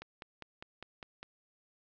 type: click train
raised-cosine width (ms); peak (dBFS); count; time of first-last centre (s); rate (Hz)
0.3; -28; 7; 0.02-1.23; 4.96
effects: resampled to 16000 Hz + 9-bit